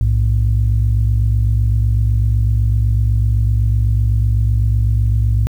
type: tone pair together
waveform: sine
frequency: 60.6 / 108.54 Hz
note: B1 / A2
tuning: -32 / -23 cents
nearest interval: minor seventh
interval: 1009 cents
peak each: -13 dBFS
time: 0.01-5.47 s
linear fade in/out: 0 ms
effects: tanh soft clip ceiling -6 dBFS + 8-bit